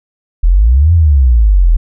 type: exponential two-way sweep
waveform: sine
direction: up then down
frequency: 38.81 to 87.31 to 38.81 Hz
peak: -4 dBFS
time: 0.43-1.77 s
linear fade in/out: 10 ms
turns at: 0.93 s
effects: none